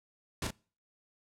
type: noise with echo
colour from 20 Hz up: pink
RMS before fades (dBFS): -34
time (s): 0.42-0.47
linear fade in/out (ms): 2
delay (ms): 36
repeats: 1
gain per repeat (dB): -5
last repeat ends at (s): 0.506
effects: noise-tail reverb RT60 0.4 s tail -25 dB re dry + low-pass 10000 Hz 12 dB/octave